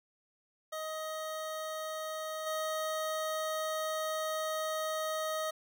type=tone with level steps; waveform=25% pulse; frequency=628 Hz; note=D#5; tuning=16 cents sharp; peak=-33 / -29 dBFS; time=0.72-5.51 s; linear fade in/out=10 ms; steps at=2.46 s; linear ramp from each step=10 ms; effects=none